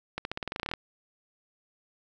accelerating click train, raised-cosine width 0.3 ms, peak -16 dBFS, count 14, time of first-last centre 0.18-0.737 s, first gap 71 ms, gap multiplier 0.91, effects none

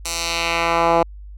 10% pulse tone with band-pass filter sweep, 168 Hz, E3, 33 cents sharp, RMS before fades -19 dBFS, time 0.05-1.03 s, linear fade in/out 5 ms, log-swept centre 7700 to 680 Hz, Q 1.1, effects added 50 Hz sine -34 dBFS peak until 1.37 s

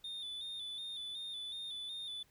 sine tone with vibrato, 3568 Hz, A7, 23 cents sharp, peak -38 dBFS, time 0.04-2.23 s, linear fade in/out 5 ms, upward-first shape square, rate 2.7 Hz, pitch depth 41 cents each way, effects tanh soft clip ceiling -40 dBFS + pink hiss -70 dBFS RMS until 2.3 s

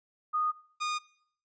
sine / sawtooth tone pair in turn, 1235 / 1226.5 Hz, D#6 / D#6, -13 / -25 cents, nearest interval unison, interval 12 cents, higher first, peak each -26 dBFS, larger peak neither, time 0.33-0.52 / 0.8-0.99 s, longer neither, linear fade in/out 20 ms, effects noise-tail reverb RT60 0.6 s tail -21 dB re dry + resampled to 16000 Hz

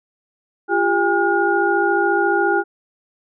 sine tone cluster, 346 / 400.2 / 811 / 1431 Hz, F4 / G4 / G#5 / F6, -16 / +36 / -41 / +42 cents, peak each -20 dBFS, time 0.68-2.64 s, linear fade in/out 50 ms, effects none

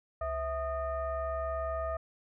sine tone with frequency modulation, 653 Hz, E5, 17 cents flat, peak -31 dBFS, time 0.21-1.97 s, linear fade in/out 5 ms, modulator 584 Hz, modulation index 1, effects none

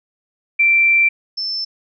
sine tone pair in turn, 2349 / 5299 Hz, D7 / E8, 0 / +8 cents, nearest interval octave + major second, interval 1408 cents, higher second, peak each -10 / -20 dBFS, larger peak first, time 0.59-1.09 / 1.37-1.65 s, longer first, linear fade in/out 10 ms, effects none

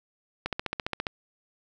click train, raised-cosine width 0.3 ms, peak -13 dBFS, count 10, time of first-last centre 0.46-1.068 s, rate 14.8 Hz, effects none

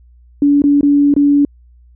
sine tone with dropouts, 286.5 Hz, D4, 43 cents flat, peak -7 dBFS, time 0.42-1.45 s, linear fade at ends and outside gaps 2 ms, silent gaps 0.62-0.639 / 0.81-0.83 / 1.14-1.164 s, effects added 60 Hz sine -42 dBFS peak until 1.95 s

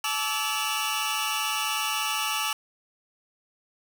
sawtooth tone cluster, 865 / 1156 / 1309 / 2758 / 2954 Hz, A5 / D6 / E6 / F7 / F#7, -30 / -28 / -13 / -22 / -3 cents, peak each -29 dBFS, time 0.04-2.53 s, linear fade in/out 2 ms, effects none

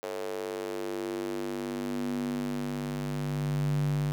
square tone with high-pass filter sweep, 49.15 Hz, G1, 5 cents sharp, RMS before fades -32 dBFS, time 0.03-4.12 s, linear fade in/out 0 ms, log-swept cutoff 490 to 130 Hz, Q 4.1, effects none

